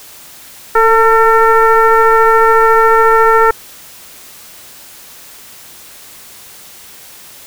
sine tone with frequency modulation, 901 Hz, A5, 41 cents sharp, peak -5 dBFS, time 0.75-3.51 s, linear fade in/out 5 ms, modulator 454 Hz, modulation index 1.6, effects white hiss -36 dBFS RMS until 7.46 s

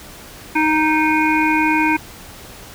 harmonic tone with a mistuned harmonic, 311.1 Hz, D#4, in tune, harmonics 1 / 3 / 5 / 7 / 8, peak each -17 / -18 / -23 / -23 / -21 dBFS, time 0.55-1.97 s, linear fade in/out 10 ms, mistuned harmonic 8, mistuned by -25 cents, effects pink hiss -38 dBFS RMS until 2.74 s

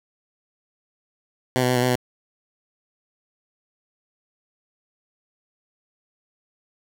10% pulse tone with pitch steps, 127.5 / 125.1 / 126.3 / 123.1 / 126.3 / 124.5 Hz, C3 / B2 / B2 / B2 / B2 / B2, -44 / +23 / +39 / -5 / +39 / +14 cents, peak -10 dBFS, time 1.56-1.956 s, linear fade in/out 0 ms, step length 66 ms, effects none

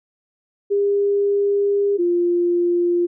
sine tone pair in turn, 403.4 / 348.9 Hz, G4 / F4, +50 / -2 cents, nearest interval minor third, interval 252 cents, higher first, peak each -15 / -15 dBFS, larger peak neither, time 0.7-1.98 / 1.98-3.07 s, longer first, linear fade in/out 20 ms, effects none

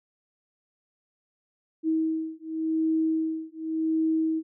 sine beating tone pair, 319.2 / 320.09 Hz, D#4 / D#4, +44 / +49 cents, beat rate 0.89 Hz, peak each -27 / -27 dBFS, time 1.83-4.43 s, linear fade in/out 50 ms, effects none

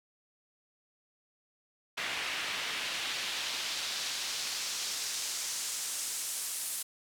pink noise with band-pass filter sweep, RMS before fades -36 dBFS, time 1.97-6.83 s, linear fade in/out 10 ms, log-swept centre 2300 to 10000 Hz, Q 1.2, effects none

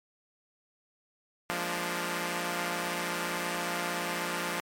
5% pulse chord, Bb dominant seventh, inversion second, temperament equal, 174.61 / 207.7 / 233.1 / 293.7 Hz, F3 / Ab3 / Bb3 / D4, 0 / 0 / 0 / 0 cents, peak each -22 / -28 / -28 / -26 dBFS, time 1.5-4.6 s, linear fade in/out 0 ms, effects MP3 64 kbps

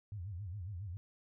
sine tone with vibrato, 94.8 Hz, F#2, 43 cents sharp, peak -40 dBFS, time 0.12-0.97 s, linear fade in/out 0 ms, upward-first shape sine, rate 7.3 Hz, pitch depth 210 cents each way, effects none

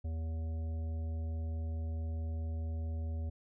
harmonic tone, 80.7 Hz, E2, 36 cents flat, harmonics 1 / 3 / 5 / 7 / 9, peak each -34 / -49 / -57 / -55 / -61 dBFS, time 0.04-3.3 s, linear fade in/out 10 ms, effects none

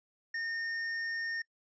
sine tone with tanh clipping, 1830 Hz, A#6, 32 cents flat, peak -35 dBFS, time 0.34-1.42 s, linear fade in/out 5 ms, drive 9 dB, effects noise-tail reverb RT60 0.1 s tail -24 dB re dry + resampled to 16000 Hz

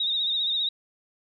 sine tone with vibrato, 3729 Hz, A#7, in tune, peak -23 dBFS, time 0-0.69 s, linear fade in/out 5 ms, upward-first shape sine, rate 15 Hz, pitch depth 56 cents each way, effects none

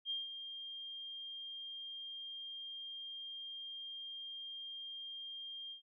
sine tone with ADSR envelope, 3205 Hz, G7, 38 cents sharp, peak -35 dBFS, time 0.05-5.82 s, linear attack 52 ms, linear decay 170 ms, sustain -9 dB, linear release 110 ms, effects none

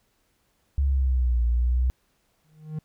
sine linear two-way sweep, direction down then up, 70.3 to 58.27 to 63.4 Hz, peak -19 dBFS, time 0.78-1.9 s, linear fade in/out 0 ms, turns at 1.44 s
triangle tone with exponential growth, 154.8 Hz, D#3, 9 cents flat, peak -24 dBFS, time 2.44-2.79 s, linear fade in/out 5 ms, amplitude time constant 76 ms
effects pink hiss -69 dBFS RMS until 2.84 s

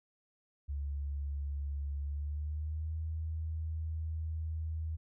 sine tone with pitch glide, 71 to 79.69 Hz, C#2 to D#2, +42 to +42 cents, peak -34 dBFS, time 0.68-4.97 s, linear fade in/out 20 ms, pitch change +200 cents, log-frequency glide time 2.01-2.95 s, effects none

